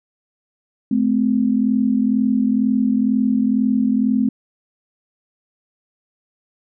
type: tone pair together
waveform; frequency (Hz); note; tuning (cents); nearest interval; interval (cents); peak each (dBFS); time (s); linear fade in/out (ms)
sine; 215.1 / 257.2; A3 / C4; -39 / -30; minor third; 309; -17; 0.91-4.29; 5
effects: none